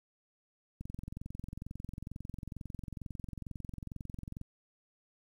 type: click train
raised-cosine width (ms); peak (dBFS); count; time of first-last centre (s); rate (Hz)
5; -29; 81; 0.81-4.414; 22.2
effects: 10-bit